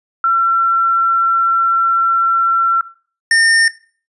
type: tone pair in turn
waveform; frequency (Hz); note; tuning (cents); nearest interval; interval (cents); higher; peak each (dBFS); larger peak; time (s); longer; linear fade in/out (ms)
sine / square; 1354 / 1818.4; E6 / A#6; +46 / -43; perfect fourth; 511; second; -10 / -9; second; 0.24-2.81 / 3.31-3.68; first; 2
effects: noise-tail reverb RT60 0.4 s tail -18 dB re dry + resampled to 24000 Hz